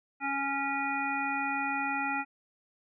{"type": "harmonic tone with a mistuned harmonic", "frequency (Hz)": 277.2, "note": "C#4", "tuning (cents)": 0, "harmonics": [1, 3, 5, 7, 9], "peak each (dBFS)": [-37, -33, -35, -38, -35], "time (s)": [0.2, 2.25], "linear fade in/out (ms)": 50, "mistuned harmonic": 9, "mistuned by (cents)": -32, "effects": []}